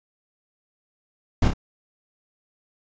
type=noise with echo; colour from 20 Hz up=brown; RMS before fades=-17 dBFS; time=1.42-1.48 s; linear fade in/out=5 ms; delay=28 ms; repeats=2; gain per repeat=-5 dB; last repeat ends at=1.536 s; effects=resampled to 16000 Hz